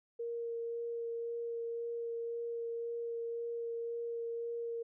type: tone with vibrato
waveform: sine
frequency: 466.2 Hz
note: A#4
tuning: in tune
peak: -36 dBFS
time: 0.19-4.83 s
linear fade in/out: 10 ms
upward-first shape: sine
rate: 1.9 Hz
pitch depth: 9 cents each way
effects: none